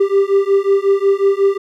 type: beating tone pair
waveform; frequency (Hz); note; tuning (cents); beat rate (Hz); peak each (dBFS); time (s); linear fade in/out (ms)
triangle; 392 / 397.5; G4 / G4; 0 / +24; 5.5; -12; 0-1.58; 10
effects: none